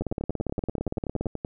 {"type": "two click trains", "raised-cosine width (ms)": 2, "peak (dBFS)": [-15, -17], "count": [23, 16], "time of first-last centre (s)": [[0.01, 1.267], [0.02, 1.449]], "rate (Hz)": [17.5, 10.5], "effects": []}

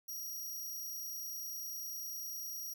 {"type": "tone", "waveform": "15% pulse", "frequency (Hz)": 5710, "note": "F8", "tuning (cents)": 37, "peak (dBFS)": -35, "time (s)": [0.08, 2.74], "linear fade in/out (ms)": 10, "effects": []}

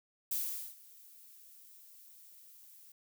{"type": "noise with ADSR envelope", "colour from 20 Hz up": "violet", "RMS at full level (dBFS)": -34, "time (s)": [0.31, 2.92], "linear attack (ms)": 6, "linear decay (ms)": 430, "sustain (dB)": -23, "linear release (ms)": 4, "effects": []}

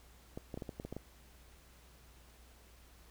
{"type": "clicks", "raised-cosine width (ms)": 2, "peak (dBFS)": -28, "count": 9, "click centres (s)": [0.375, 0.542, 0.575, 0.622, 0.692, 0.799, 0.85, 0.926, 0.966], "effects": ["added 60 Hz sine -60 dBFS peak until 3.1 s", "pink hiss -63 dBFS RMS until 3.1 s"]}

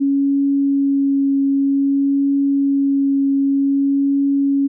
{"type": "tone with vibrato", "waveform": "sine", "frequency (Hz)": 277.2, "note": "C#4", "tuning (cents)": 0, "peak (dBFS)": -13, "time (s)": [0, 4.68], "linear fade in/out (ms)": 20, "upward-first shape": "triangle", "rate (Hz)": 0.53, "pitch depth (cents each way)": 11, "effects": []}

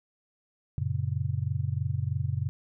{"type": "chord", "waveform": "sine", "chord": "F# major", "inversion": "none", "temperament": "just", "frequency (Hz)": [92.5, 115.62, 138.75], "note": ["F#2", "A#2", "C#3"], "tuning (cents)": [0, -14, 2], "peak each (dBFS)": -31, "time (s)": [0.78, 2.49], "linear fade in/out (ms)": 0, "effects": []}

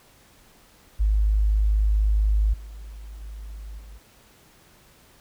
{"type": "tone with level steps", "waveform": "sine", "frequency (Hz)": 52.2, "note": "G#1", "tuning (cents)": 10, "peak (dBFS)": [-17, -36, -34, -40], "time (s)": [0.99, 3.99], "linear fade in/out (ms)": 20, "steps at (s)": [2.53, 3.21, 3.78], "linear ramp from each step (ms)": 10, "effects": ["pink hiss -55 dBFS RMS until 5.2 s"]}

